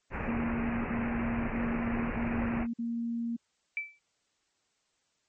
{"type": "low-pass noise", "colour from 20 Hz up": "pink", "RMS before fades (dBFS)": -35, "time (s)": [0.1, 2.67], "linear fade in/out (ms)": 50, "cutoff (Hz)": 2600, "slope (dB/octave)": 96}
{"type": "tone bursts", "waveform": "sine", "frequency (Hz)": 233.3, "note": "A#3", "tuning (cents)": 2, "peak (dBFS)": -30, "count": 5, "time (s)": [0.27, 3.366], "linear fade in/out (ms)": 10, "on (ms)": 580, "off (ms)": 49}
{"type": "tone with exponential decay", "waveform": "sine", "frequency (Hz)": 2321, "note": "D7", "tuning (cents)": -21, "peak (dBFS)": -27, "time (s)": [3.77, 3.99], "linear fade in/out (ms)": 1, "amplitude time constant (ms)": 47}
{"effects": ["white hiss -75 dBFS RMS until 5.28 s", "MP3 32 kbps"]}